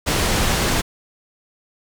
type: low-pass noise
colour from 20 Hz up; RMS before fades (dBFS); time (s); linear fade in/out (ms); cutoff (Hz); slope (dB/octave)
pink; -19; 0.06-0.82; 20; 9900; 12
effects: none